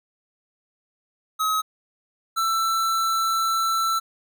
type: tone pair in turn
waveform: square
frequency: 1276 / 1333.1 Hz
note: D#6 / E6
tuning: +43 / +19 cents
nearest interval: minor second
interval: 76 cents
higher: second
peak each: -21 dBFS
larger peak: neither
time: 1.39-1.62 / 2.36-4 s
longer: second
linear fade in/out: 20 ms
effects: none

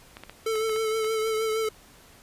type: clicks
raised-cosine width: 0.3 ms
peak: -24 dBFS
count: 7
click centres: 0.169 / 0.236 / 0.296 / 0.556 / 0.695 / 0.762 / 1.045 s
type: tone with vibrato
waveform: square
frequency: 440 Hz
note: A4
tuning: in tune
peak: -25 dBFS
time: 0.46-1.69 s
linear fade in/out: 5 ms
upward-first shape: triangle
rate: 6.4 Hz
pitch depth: 35 cents each way
effects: pink hiss -53 dBFS RMS until 2.22 s + resampled to 32000 Hz

